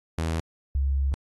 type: tone pair in turn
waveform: sawtooth / sine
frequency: 81.3 / 68.36 Hz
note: E2 / C#2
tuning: -23 / -24 cents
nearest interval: minor third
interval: 301 cents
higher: first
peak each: -21 dBFS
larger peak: neither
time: 0.18-0.4 / 0.75-1.14 s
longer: second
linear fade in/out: 0 ms
effects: AAC 32 kbps